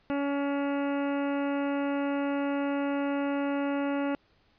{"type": "harmonic tone with a mistuned harmonic", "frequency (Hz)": 281.9, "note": "C#4", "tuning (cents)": 29, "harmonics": [1, 2, 3, 4, 5, 6, 7, 8, 9, 10], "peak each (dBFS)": [-28, -33, -38, -43, -41, -49, -47, -51, -48, -51], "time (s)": [0.1, 4.15], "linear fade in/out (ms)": 0, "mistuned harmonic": 9, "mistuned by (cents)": 19, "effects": ["pink hiss -66 dBFS RMS until 4.58 s", "resampled to 11025 Hz"]}